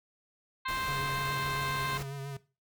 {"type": "harmonic tone", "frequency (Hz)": 523.3, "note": "C5", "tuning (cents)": 0, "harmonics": [2, 3, 4, 5, 6, 7, 8], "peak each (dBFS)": [-34, -38, -40, -44, -48, -45, -44], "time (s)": [0.65, 1.98], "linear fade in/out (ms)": 10}
{"type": "noise", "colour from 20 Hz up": "pink", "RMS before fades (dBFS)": -41, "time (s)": [0.68, 2.03], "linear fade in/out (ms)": 5}
{"type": "tone with vibrato", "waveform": "square", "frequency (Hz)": 138.59, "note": "C#3", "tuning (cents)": 0, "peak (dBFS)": -37, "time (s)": [0.88, 2.37], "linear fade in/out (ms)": 5, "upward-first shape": "sine", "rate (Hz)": 7.3, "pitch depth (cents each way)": 34}
{"effects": ["noise-tail reverb RT60 0.3 s tail -17 dB re dry"]}